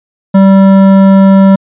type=tone with hard clipping; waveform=triangle; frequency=193.9 Hz; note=G3; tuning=19 cents flat; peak=-3 dBFS; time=0.34-1.56 s; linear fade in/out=10 ms; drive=16 dB; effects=resampled to 8000 Hz